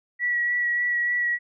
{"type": "tone with vibrato", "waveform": "sine", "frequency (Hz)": 1933, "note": "B6", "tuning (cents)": -38, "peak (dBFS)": -21, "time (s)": [0.19, 1.39], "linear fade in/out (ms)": 50, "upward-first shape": "sine", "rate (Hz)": 3.4, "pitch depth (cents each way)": 15, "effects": []}